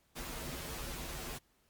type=noise with comb filter; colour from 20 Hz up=pink; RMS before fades=-42 dBFS; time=0.15-1.39 s; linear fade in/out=20 ms; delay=10 ms; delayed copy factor=-0.9; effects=pink hiss -72 dBFS RMS until 1.69 s + MP3 96 kbps